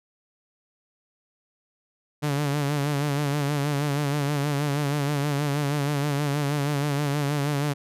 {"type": "tone with vibrato", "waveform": "sawtooth", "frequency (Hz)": 144.2, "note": "D3", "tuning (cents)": -31, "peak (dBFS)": -19, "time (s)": [2.22, 7.74], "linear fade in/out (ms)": 20, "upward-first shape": "sine", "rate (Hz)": 6.3, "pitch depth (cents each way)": 63, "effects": ["resampled to 32000 Hz"]}